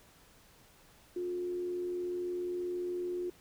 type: tone with frequency modulation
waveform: sine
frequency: 356.5 Hz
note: F4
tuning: 36 cents sharp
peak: -33 dBFS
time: 1.16-3.3 s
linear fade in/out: 5 ms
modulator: 82.9 Hz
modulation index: 0.23
effects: pink hiss -61 dBFS RMS until 3.4 s